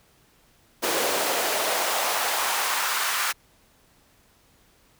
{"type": "noise with high-pass filter sweep", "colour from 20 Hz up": "pink", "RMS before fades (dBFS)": -25, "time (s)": [0.82, 3.33], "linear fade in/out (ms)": 20, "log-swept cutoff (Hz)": [420, 1300], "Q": 1.6, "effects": ["pink hiss -60 dBFS RMS until 4.99 s"]}